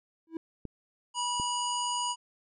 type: tone with exponential growth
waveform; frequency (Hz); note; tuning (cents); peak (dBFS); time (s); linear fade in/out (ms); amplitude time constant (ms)
triangle; 326.1; E4; -19; -27; 0.27-0.37; 2; 21
type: clicks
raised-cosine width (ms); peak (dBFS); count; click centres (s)
3; -25; 2; 0.653 / 1.399
type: harmonic tone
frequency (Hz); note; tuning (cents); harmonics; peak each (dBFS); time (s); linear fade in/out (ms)
972; B5; -28; 1 / 3 / 5 / 7 / 9; -31 / -35 / -41 / -37 / -41; 1.14-2.16; 50
effects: none